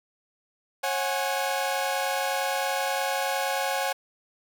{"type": "chord", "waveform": "sawtooth", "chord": "C# suspended fourth", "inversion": "none", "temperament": "equal with one note detuned", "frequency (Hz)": [544.2, 740, 830.6], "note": ["C#5", "F#5", "G#5"], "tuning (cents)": [-32, 0, 0], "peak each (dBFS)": -26, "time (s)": [0.83, 3.93], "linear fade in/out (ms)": 10, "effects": []}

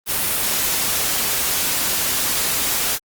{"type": "noise", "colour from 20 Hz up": "white", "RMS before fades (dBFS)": -20, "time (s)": [0.06, 2.99], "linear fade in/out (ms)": 50, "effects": ["Opus 32 kbps"]}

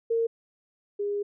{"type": "tone pair in turn", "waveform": "sine", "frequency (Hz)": [458.6, 408.1], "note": ["A#4", "G#4"], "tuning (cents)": [-28, -30], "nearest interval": "major second", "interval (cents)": 202, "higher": "first", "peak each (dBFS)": [-22, -26], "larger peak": "first", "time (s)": [[0.1, 0.27], [0.99, 1.23]], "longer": "second", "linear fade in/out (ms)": 10, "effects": []}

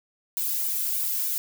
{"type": "noise with flanger", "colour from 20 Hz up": "violet", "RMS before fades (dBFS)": -27, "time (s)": [0.37, 1.38], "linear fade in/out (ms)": 0, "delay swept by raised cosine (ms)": [1.5, 2.2], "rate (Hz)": 3.3, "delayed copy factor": -0.85, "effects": []}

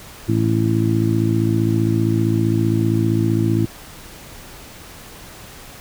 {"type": "harmonic tone", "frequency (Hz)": 55.3, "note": "A1", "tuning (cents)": 9, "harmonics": [2, 3, 4, 5, 6], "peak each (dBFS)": [-18, -24, -23, -24, -20], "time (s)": [0.28, 3.66], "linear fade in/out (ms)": 10, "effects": ["pink hiss -39 dBFS RMS until 5.8 s"]}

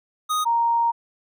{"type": "tone pair in turn", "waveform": ["square", "sine"], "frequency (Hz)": [1244.5, 932.3], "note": ["D#6", "A#5"], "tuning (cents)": [0, 0], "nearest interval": "perfect fourth", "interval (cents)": 500, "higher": "first", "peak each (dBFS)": [-21, -17], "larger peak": "second", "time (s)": [[0.29, 0.45], [0.45, 0.92]], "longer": "second", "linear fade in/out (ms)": 20, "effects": []}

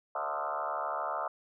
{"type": "tone with frequency modulation", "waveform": "sine", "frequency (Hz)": 965, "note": "B5", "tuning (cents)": -40, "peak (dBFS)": -31, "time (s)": [0.15, 1.28], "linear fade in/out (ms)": 5, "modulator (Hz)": 72.7, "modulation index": 5.4, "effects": []}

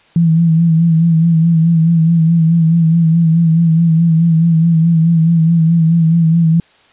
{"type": "tone with vibrato", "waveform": "sine", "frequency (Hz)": 164.81, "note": "E3", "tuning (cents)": 0, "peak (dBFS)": -7, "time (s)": [0.16, 6.6], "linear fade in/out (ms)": 2, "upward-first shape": "sine", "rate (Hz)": 4.7, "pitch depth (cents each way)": 49, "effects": ["white hiss -49 dBFS RMS until 6.92 s", "resampled to 8000 Hz"]}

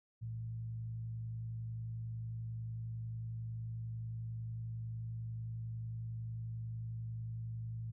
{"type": "tone with frequency modulation", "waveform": "sine", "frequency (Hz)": 113.8, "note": "A#2", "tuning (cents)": -41, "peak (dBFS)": -39, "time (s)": [0.21, 7.92], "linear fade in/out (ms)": 20, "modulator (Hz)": 51.1, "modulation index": 0.34, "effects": []}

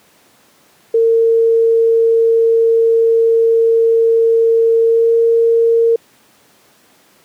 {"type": "tone with pitch glide", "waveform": "sine", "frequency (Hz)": [456.1, 460.1], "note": ["A#4", "A#4"], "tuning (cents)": [-38, -23], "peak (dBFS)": -8, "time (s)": [0.94, 5.96], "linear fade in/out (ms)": 5, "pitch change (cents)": 15, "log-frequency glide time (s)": [4.83, 5.14], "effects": ["pink hiss -50 dBFS RMS until 7.24 s", "high-pass 200 Hz 12 dB/octave"]}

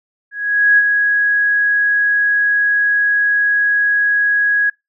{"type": "tone with ADSR envelope", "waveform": "sine", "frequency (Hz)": 1661.2, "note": "G#6", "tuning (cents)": 0, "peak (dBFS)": -6, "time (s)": [0.31, 4.7], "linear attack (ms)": 470, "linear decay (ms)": 36, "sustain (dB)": -5, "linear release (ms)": 7, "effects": ["noise-tail reverb RT60 0.2 s tail -25 dB re dry"]}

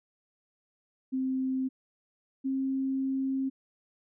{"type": "tone pair in turn", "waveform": "sine", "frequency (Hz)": [261.6, 267.1], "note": ["C4", "C4"], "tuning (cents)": [0, 36], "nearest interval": "unison", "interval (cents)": 36, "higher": "second", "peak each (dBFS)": -27, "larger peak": "neither", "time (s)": [[1.12, 1.69], [2.44, 3.5]], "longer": "second", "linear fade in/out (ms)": 20, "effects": []}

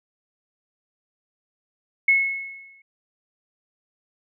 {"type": "tone with exponential decay", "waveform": "sine", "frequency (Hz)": 2186, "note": "C#7", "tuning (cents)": -25, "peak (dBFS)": -12, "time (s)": [2.08, 2.82], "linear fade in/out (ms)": 5, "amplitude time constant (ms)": 160, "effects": []}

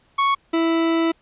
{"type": "tone pair in turn", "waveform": "40% pulse", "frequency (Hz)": [1108.7, 329.6], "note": ["C#6", "E4"], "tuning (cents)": [0, 0], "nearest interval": "octave + major sixth", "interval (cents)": 2100, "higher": "first", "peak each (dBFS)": [-15, -16], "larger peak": "first", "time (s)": [[0.18, 0.35], [0.53, 1.12]], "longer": "second", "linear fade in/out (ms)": 10, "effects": ["pink hiss -60 dBFS RMS until 1.21 s", "resampled to 8000 Hz"]}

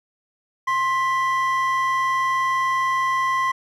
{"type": "tone pair together", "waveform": "triangle", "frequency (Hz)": [1055, 1974.4], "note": ["C6", "B6"], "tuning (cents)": [14, -1], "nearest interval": "major seventh", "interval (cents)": 1085, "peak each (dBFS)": [-17, -23], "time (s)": [0.67, 3.52], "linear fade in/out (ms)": 10, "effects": ["tanh soft clip ceiling -11 dBFS"]}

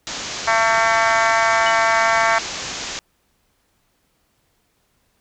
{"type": "low-pass noise", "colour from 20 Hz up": "white", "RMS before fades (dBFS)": -29, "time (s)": [0.07, 2.99], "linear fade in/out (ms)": 0, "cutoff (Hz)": 7200, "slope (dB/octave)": 96}
{"type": "harmonic tone", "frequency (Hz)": 225.2, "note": "A3", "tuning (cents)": 40, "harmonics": [3, 4, 5, 6, 7, 8, 9, 10], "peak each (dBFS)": [-20, -21, -22, -23, -23, -24, -25, -25], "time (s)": [0.47, 2.39], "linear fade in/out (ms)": 10}
{"type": "tone with exponential decay", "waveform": "sine", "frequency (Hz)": 2960, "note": "F#7", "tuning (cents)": 0, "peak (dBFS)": -20, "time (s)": [1.66, 1.84], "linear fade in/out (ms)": 5, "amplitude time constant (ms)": 37}
{"effects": ["pink hiss -65 dBFS RMS until 5.2 s"]}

